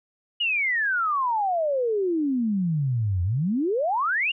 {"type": "exponential two-way sweep", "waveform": "sine", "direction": "down then up", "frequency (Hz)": [2931, 85.4, 2931], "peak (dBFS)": -21, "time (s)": [0.4, 4.32], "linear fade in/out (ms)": 10, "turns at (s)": 3.23, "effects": []}